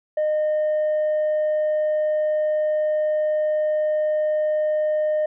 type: tone with tanh clipping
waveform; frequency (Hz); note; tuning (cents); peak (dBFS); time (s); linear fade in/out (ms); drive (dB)
sine; 612; D#5; -29; -19; 0.17-5.26; 5; 1
effects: none